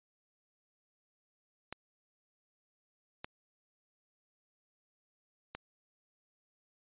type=clicks; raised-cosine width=0.3 ms; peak=-24 dBFS; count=3; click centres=1.726 / 3.245 / 5.55 s; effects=resampled to 8000 Hz